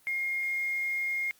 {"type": "tone with quantisation", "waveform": "sine", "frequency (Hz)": 2136, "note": "C7", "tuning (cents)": 35, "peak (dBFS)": -28, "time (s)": [0.07, 1.31], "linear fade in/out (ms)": 0, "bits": 8, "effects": ["white hiss -62 dBFS RMS until 1.39 s", "Opus 32 kbps"]}